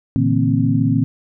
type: tone cluster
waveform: sine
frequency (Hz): 115.7 / 144.5 / 162.9 / 232 / 265.6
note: A#2 / D3 / E3 / A#3 / C4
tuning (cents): -13 / -28 / -20 / -8 / +26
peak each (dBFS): -18 / -22 / -21 / -21 / -18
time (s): 0.16-1.04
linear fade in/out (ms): 0
effects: none